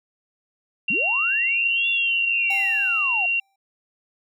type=tone; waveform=sine; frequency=2754 Hz; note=F7; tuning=25 cents flat; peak=-19 dBFS; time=0.88-3.4 s; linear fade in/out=5 ms
type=linear two-way sweep; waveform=sine; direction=up then down; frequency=160.8 to 3520 to 689 Hz; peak=-28 dBFS; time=0.9-3.26 s; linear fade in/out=5 ms; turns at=1.89 s
type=tone with exponential decay; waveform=square; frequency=784 Hz; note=G5; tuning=in tune; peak=-29 dBFS; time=2.5-3.56 s; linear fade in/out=5 ms; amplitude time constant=230 ms
effects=none